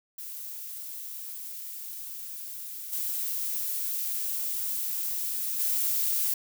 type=noise with level steps; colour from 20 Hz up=violet; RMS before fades=-39 / -31 / -27 dBFS; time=0.18-6.34 s; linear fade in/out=5 ms; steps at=2.92 / 5.59 s; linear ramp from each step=10 ms; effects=none